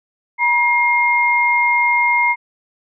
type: tone pair together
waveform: sine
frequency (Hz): 957.9 / 2127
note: A#5 / C7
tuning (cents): +47 / +28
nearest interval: octave + major second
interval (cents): 1381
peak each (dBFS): -16 / -14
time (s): 0.38-2.36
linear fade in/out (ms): 50
effects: none

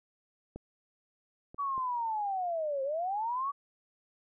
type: clicks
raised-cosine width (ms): 2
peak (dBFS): -28 / -35 / -35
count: 3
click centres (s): 0.56 / 1.545 / 1.779
type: linear two-way sweep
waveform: sine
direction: down then up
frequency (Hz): 1147 to 526 to 1147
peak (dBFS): -30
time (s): 1.58-3.52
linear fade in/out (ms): 20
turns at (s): 2.83
effects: none

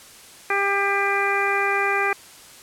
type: harmonic tone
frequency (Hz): 398.3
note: G4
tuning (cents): +28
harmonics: 1 / 2 / 3 / 4 / 5 / 6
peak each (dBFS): -26 / -26 / -26 / -26 / -26 / -26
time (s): 0.5-2.13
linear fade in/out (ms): 2
effects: white hiss -45 dBFS RMS until 2.62 s + low-pass 11000 Hz 12 dB/octave

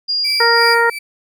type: tone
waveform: sine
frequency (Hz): 4829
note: D8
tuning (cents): +47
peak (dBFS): -15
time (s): 0.08-0.75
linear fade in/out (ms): 20
type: tone with tremolo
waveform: 35% pulse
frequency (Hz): 2317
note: D7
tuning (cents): -24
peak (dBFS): -18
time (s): 0.24-0.99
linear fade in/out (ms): 10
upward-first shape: sine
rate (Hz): 2.8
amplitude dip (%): 80
type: harmonic tone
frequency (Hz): 466.2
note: A#4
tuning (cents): 0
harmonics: 1 / 2 / 3 / 4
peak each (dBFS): -16 / -16 / -16 / -16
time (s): 0.4-0.9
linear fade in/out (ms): 5
effects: none

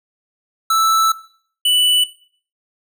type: tone pair in turn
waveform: square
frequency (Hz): 1318.5 / 2972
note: E6 / F#7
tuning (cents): 0 / +7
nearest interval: octave + major second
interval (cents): 1407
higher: second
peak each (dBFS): -13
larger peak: neither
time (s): 0.7-1.12 / 1.65-2.04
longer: first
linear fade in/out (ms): 5
effects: noise-tail reverb RT60 0.5 s tail -17 dB re dry

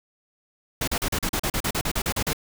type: noise bursts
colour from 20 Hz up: pink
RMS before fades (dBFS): -25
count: 15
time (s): 0.81-2.332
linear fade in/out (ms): 5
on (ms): 66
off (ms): 38
effects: none

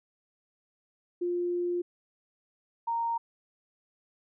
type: tone pair in turn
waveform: sine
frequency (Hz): 351.6 / 927.3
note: F4 / A#5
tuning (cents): +12 / -9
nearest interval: octave + perfect fourth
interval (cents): 1679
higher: second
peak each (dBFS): -27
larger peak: neither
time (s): 1.21-1.82 / 2.87-3.18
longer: first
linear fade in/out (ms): 10
effects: none

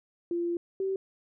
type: tone pair in turn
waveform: sine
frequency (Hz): 344.1 / 384.7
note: F4 / G4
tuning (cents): -26 / -33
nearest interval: major second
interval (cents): 193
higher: second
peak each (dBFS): -27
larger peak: neither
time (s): 0.31-0.57 / 0.8-0.96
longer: first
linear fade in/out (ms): 2
effects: none

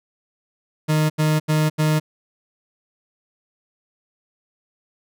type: tone bursts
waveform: 40% pulse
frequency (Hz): 154.3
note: D#3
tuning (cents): -14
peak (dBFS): -15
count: 4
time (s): 0.88-2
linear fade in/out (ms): 20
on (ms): 220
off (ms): 80
effects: none

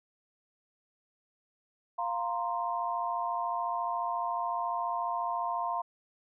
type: chord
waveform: sine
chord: F suspended fourth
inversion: none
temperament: equal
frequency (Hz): 698.5 / 932.3 / 1046.5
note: F5 / Bb5 / C6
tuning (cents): 0 / 0 / 0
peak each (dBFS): -34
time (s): 1.98-5.82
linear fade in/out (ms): 10
effects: none

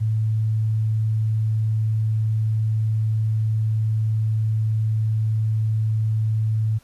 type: tone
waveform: sine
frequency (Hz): 109.6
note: A2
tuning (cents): -6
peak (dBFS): -18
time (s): 0-6.79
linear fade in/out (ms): 20
effects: pink hiss -56 dBFS RMS until 6.83 s + resampled to 32000 Hz

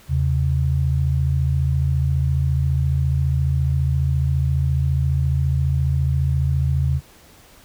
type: tone pair together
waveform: sine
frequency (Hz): 80.03 / 134.6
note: D#2 / C3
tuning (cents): +49 / +49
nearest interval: major sixth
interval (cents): 900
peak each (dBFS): -19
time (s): 0.08-7.01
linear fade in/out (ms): 50
effects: pink hiss -49 dBFS RMS until 7.64 s

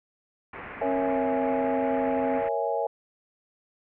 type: low-pass noise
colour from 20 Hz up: white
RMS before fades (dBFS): -40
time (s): 0.53-2.49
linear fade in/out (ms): 5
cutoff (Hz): 2300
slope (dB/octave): 48
type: chord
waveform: sine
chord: A# half-diminished seventh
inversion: none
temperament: equal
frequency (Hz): 466.2 / 554.4 / 659.3 / 830.6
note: A#4 / C#5 / E5 / G#5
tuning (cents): 0 / 0 / 0 / 0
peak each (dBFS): -30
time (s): 0.81-2.87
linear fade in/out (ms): 5
type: tone with pitch glide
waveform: sine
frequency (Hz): 272.9 to 263.6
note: C#4 to C4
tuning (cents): -27 to +13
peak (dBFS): -28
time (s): 0.82-2.42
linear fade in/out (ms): 50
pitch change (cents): -60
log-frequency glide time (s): 1.04-1.22
effects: none

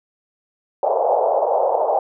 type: band-pass noise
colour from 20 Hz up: pink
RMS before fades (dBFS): -18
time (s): 0.83-1.99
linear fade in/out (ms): 2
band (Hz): 490 to 860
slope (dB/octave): 48
effects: none

